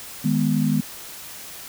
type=chord; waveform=sine; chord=G# minor; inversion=second; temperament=equal; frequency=155.56 / 207.7 / 246.9 Hz; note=D#3 / G#3 / B3; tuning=0 / 0 / 0 cents; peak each=-22 dBFS; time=0.24-0.81 s; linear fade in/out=10 ms; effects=white hiss -38 dBFS RMS until 1.68 s